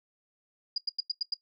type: tone bursts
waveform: sine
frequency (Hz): 4865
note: D#8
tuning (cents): -40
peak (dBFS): -26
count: 6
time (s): 0.76-1.34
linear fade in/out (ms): 5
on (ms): 20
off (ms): 92
effects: noise-tail reverb RT60 0.1 s tail -17 dB re dry